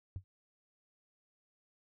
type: tone with exponential decay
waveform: sine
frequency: 94.4 Hz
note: F#2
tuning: 35 cents sharp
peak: -32 dBFS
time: 0.16-0.24 s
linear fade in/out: 0 ms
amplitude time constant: 16 ms
effects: tanh soft clip ceiling -33 dBFS